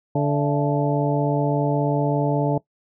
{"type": "harmonic tone with a mistuned harmonic", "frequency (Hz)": 145.1, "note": "D3", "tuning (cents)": -21, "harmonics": [1, 2, 3, 4, 5, 6], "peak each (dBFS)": [-21, -24, -26, -27, -28, -29], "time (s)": [0.15, 2.58], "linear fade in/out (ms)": 5, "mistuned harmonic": 5, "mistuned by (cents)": -120, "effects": ["noise-tail reverb RT60 0.1 s tail -20 dB re dry"]}